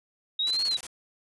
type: exponential two-way sweep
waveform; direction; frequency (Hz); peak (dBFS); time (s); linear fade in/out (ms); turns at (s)
sine; up then down; 3729 to 4400 to 3836; -24; 0.39-0.77; 5; 0.66
type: noise bursts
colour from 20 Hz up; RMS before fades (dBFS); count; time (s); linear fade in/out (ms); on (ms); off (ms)
white; -38; 7; 0.47-0.867; 0; 37; 23
effects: resampled to 24000 Hz